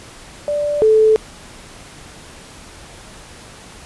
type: tone pair in turn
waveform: sine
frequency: 587 / 436.2 Hz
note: D5 / A4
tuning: -1 / -15 cents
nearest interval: perfect fourth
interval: 514 cents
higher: first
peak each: -16 / -8 dBFS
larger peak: second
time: 0.48-0.82 / 0.82-1.16 s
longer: neither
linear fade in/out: 0 ms
effects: pink hiss -39 dBFS RMS until 3.85 s + resampled to 24000 Hz